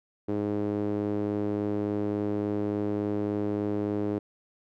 sawtooth tone with band-pass filter, 103.5 Hz, G#2, 5 cents flat, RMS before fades -29 dBFS, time 0.28-4.19 s, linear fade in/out 10 ms, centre 360 Hz, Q 2.4, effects none

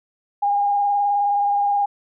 sine tone with vibrato, 812 Hz, G#5, 39 cents flat, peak -16 dBFS, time 0.42-1.86 s, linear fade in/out 10 ms, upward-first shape sine, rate 19 Hz, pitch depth 20 cents each way, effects none

